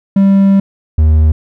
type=tone pair in turn; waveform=triangle; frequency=196 / 77.78 Hz; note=G3 / D#2; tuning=0 / 0 cents; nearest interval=octave + major third; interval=1600 cents; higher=first; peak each=-3 dBFS; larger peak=neither; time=0.16-0.6 / 0.98-1.32 s; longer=first; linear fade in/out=5 ms; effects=none